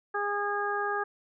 harmonic tone, 409 Hz, G#4, 26 cents flat, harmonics 1 / 2 / 3 / 4, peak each -33 / -33 / -33 / -33 dBFS, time 0.14-1.04 s, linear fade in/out 10 ms, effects none

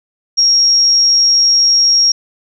sine tone with ADSR envelope, 5588 Hz, F8, in tune, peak -5 dBFS, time 0.37-2.12 s, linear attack 23 ms, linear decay 4 ms, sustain -2 dB, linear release 4 ms, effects none

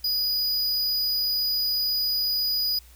square tone, 4933 Hz, D#8, 16 cents flat, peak -23 dBFS, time 0.04-2.79 s, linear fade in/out 5 ms, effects added 60 Hz sine -49 dBFS peak until 2.95 s + white hiss -55 dBFS RMS until 2.95 s

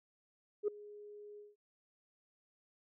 sine tone with ADSR envelope, 415.3 Hz, G#4, in tune, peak -27 dBFS, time 0.63-1.56 s, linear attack 49 ms, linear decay 5 ms, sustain -22 dB, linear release 180 ms, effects tanh soft clip ceiling -26 dBFS

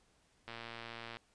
click train, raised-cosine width 0.3 ms, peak -29 dBFS, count 81, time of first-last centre 0.48-1.17 s, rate 116 Hz, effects pink hiss -71 dBFS RMS until 1.34 s + resampled to 22050 Hz

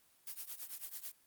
blue noise with tremolo, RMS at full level -42 dBFS, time 0.27-1.12 s, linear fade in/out 0 ms, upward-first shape triangle, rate 9.1 Hz, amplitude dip 95%, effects white hiss -69 dBFS RMS until 1.26 s + Opus 24 kbps

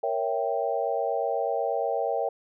sine chord, A# diminished seventh, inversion none, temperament equal, 466.2 / 554.4 / 659.3 / 784 Hz, A#4 / C#5 / E5 / G5, 0 / 0 / 0 / 0 cents, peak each -30 dBFS, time 0.03-2.29 s, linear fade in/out 5 ms, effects none

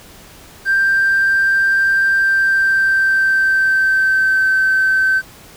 triangle tone with pitch glide, 1578 to 1542 Hz, G6 to G6, +11 to -29 cents, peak -8 dBFS, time 0.65-5.22 s, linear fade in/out 50 ms, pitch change -40 cents, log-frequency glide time 2.13-4.49 s, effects tanh soft clip ceiling -8 dBFS + pink hiss -41 dBFS RMS until 5.56 s

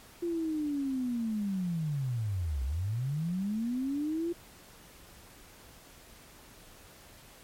sine linear two-way sweep, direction down then up, 348.1 to 61.74 to 348.1 Hz, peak -29 dBFS, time 0.22-4.33 s, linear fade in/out 10 ms, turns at 2.64 s, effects pink hiss -54 dBFS RMS until 7.43 s + MP3 64 kbps

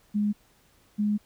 sine tone pair in turn, 207.7 / 208.6 Hz, G#3 / G#3, 0 / +8 cents, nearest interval unison, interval 8 cents, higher second, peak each -22 dBFS, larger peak neither, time 0.14-0.33 / 0.98-1.18 s, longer second, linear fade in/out 20 ms, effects pink hiss -62 dBFS RMS until 1.25 s

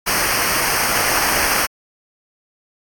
pink noise with comb filter, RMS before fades -18 dBFS, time 0.06-1.67 s, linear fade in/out 20 ms, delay 0.27 ms, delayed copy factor -0.8, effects AAC 64 kbps

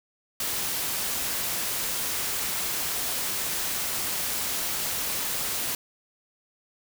white noise, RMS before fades -29 dBFS, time 0.4-5.75 s, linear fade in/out 2 ms, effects none

